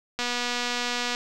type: click train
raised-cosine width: 0.2 ms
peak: -11 dBFS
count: 234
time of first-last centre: 0.19-1.149 s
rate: 243 Hz
effects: none